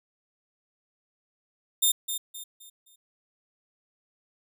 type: tone with echo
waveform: 10% pulse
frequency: 3627 Hz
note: A#7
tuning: 48 cents flat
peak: -12 dBFS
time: 1.82-1.92 s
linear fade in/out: 10 ms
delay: 260 ms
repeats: 4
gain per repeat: -9 dB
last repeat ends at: 2.96 s
effects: none